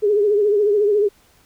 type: tone with vibrato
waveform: sine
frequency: 413.9 Hz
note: G#4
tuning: 6 cents flat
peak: -13 dBFS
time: 0.02-1.09 s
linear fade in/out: 20 ms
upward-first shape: triangle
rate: 14 Hz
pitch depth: 82 cents each way
effects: pink hiss -55 dBFS RMS until 1.45 s